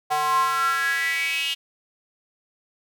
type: tone with high-pass filter sweep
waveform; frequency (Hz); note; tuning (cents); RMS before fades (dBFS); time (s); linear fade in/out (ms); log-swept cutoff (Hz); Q
square; 150.8; D3; +46; -23; 0.1-1.55; 20; 820 to 3000; 7.9
effects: none